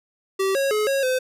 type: tone with pitch steps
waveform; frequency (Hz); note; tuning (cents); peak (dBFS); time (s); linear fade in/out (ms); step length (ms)
square; 386.3 / 548 / 425.5 / 547 / 513; G4 / C#5 / G#4 / C#5 / C5; -25 / -20 / +42 / -23 / -34; -20; 0.39-1.19; 10; 160
effects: resampled to 32000 Hz